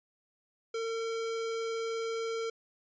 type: tone with vibrato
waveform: square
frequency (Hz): 453.9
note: A#4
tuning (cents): -46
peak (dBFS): -33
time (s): 0.74-2.5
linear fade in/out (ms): 5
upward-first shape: sine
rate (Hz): 20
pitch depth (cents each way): 10
effects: resampled to 16000 Hz